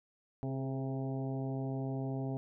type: harmonic tone with a mistuned harmonic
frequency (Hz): 133.2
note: C3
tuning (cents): +31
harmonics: 1 / 2 / 3 / 4 / 5 / 6 / 7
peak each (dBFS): -36 / -39 / -44 / -50 / -46 / -50 / -60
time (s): 0.43-2.37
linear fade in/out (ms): 0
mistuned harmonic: 3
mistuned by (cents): +30
effects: none